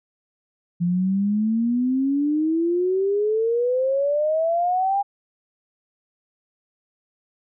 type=exponential sweep; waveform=sine; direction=up; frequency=171.1 to 812 Hz; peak=-18 dBFS; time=0.8-5.03 s; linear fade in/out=20 ms; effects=none